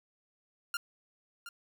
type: tone with echo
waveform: sawtooth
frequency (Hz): 1396.9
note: F6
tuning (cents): 0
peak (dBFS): -28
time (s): 0.74-0.77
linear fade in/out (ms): 2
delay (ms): 720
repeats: 1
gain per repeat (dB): -11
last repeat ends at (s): 1.49
effects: none